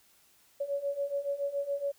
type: beating tone pair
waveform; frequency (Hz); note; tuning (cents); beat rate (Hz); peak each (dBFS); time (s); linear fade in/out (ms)
sine; 559 / 566.1; C#5 / C#5; +14 / +36; 7.1; -35 / -32; 0.6-1.92; 10
effects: white hiss -64 dBFS RMS until 1.98 s